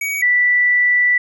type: tone pair in turn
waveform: square / sine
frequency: 2258 / 1968.2 Hz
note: C#7 / B6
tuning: +31 / -6 cents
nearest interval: major second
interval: 237 cents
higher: first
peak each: -20 / -11 dBFS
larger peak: second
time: 0.01-0.22 / 0.22-1.18 s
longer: second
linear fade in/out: 5 ms
effects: none